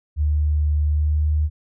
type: tone with pitch glide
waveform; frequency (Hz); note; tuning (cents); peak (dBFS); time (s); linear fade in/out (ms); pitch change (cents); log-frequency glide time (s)
sine; 74.9 to 76.03; D2 to D#2; +35 to -39; -16; 0.16-1.5; 50; +26; 0.83-1.28
effects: none